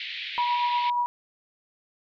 pink band-pass noise, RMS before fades -35 dBFS, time 0-0.9 s, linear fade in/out 2 ms, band 2000 to 4000 Hz, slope 48 dB/octave
sine tone with tremolo, 968 Hz, B5, 35 cents flat, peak -21 dBFS, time 0.38-1.06 s, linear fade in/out 0 ms, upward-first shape sine, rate 8.5 Hz, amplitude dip 30%
effects none

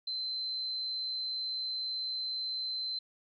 sine tone, 4081 Hz, C8, 44 cents flat, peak -33 dBFS, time 0.07-2.99 s, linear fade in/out 5 ms, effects none

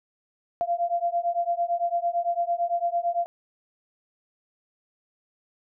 sine beating tone pair, 686 / 694.9 Hz, F5 / F5, -31 / -9 cents, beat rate 8.9 Hz, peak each -26 dBFS, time 0.61-3.26 s, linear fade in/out 0 ms, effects none

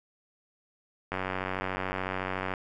click train, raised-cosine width 0.5 ms, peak -16 dBFS, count 134, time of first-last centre 1.12-2.538 s, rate 93.8 Hz, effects none

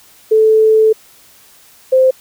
sine tone pair in turn, 437.7 / 520.5 Hz, A4 / C5, -9 / -9 cents, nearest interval minor third, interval 300 cents, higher second, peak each -6 dBFS, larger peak neither, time 0.31-0.93 / 1.92-2.11 s, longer first, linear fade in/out 10 ms, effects white hiss -45 dBFS RMS until 2.2 s

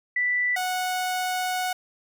sine / sawtooth tone pair in turn, 1975.5 / 735.9 Hz, B6 / F#5, 0 / -10 cents, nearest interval octave + perfect fourth, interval 1710 cents, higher first, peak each -21 dBFS, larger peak neither, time 0.16-0.56 / 0.56-1.73 s, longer second, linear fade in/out 5 ms, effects none

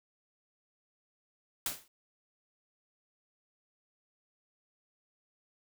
white noise with exponential decay, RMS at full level -30 dBFS, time 1.66-1.88 s, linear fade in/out 2 ms, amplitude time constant 46 ms, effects none

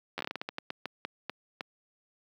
slowing click train, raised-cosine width 0.3 ms, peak -18 dBFS, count 16, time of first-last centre 0.18-1.608 s, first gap 11 ms, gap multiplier 1.27, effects high-pass 200 Hz 12 dB/octave + 10-bit

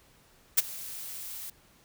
blue noise with ADSR envelope, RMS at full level -19 dBFS, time 0.57-1.5 s, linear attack 15 ms, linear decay 23 ms, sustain -21 dB, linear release 4 ms, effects pink hiss -61 dBFS RMS until 1.84 s

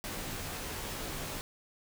pink noise with comb filter, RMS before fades -39 dBFS, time 0.04-1.41 s, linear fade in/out 0 ms, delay 17 ms, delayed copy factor -0.9, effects none

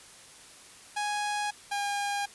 sawtooth tone pair in turn, 830 / 810.1 Hz, G#5 / G#5, -1 / -43 cents, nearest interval unison, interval 42 cents, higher first, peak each -25 dBFS, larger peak neither, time 0.96-1.51 / 1.71-2.26 s, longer neither, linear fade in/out 10 ms, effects white hiss -51 dBFS RMS until 2.34 s + resampled to 24000 Hz

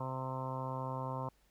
harmonic tone, 130.7 Hz, C3, 1 cent flat, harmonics 1 / 2 / 3 / 4 / 5 / 6 / 7 / 8 / 9 / 10, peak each -40 / -47 / -52 / -45 / -48 / -52 / -43 / -44 / -57 / -55 dBFS, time 0-1.29 s, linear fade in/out 5 ms, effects added 50 Hz sine -70 dBFS peak until 1.5 s + pink hiss -72 dBFS RMS until 1.5 s

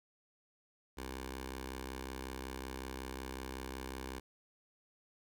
10% pulse tone with notch filter, 65.41 Hz, C2, in tune, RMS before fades -44 dBFS, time 0.97-4.2 s, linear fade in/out 10 ms, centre 150 Hz, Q 0.62, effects none

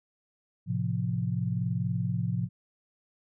sine chord, F major, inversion first, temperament equal, 110 / 130.81 / 174.61 Hz, A2 / C3 / F3, 0 / 0 / 0 cents, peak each -31 dBFS, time 0.66-2.49 s, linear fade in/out 50 ms, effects none

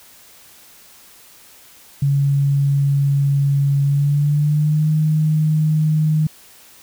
sine tone with pitch glide, 140.3 to 154.78 Hz, C#3 to D#3, +21 to -9 cents, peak -13 dBFS, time 2.02-6.27 s, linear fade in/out 5 ms, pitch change +170 cents, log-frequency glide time 3.83-4.91 s, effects white hiss -46 dBFS RMS until 6.82 s

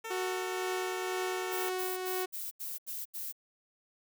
10% pulse tone, 450 Hz, A4, 39 cents sharp, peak -30 dBFS, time 0.04-1.7 s, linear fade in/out 10 ms
sawtooth tone with tremolo, 370 Hz, F#4, in tune, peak -28 dBFS, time 0.1-2.26 s, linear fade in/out 10 ms, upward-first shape triangle, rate 2 Hz, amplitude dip 35%
violet noise bursts, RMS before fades -39 dBFS, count 7, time 1.51-3.326 s, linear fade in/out 20 ms, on 190 ms, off 81 ms
effects none

